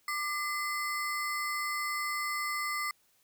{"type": "ring-modulated tone", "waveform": "square", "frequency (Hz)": 1613, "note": "G6", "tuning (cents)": 49, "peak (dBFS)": -29, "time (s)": [0.08, 2.91], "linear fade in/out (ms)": 2, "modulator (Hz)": 426, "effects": ["white hiss -69 dBFS RMS until 3.23 s"]}